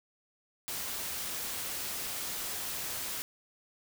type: noise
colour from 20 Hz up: white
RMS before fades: -37 dBFS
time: 0.68-3.22 s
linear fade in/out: 0 ms
effects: none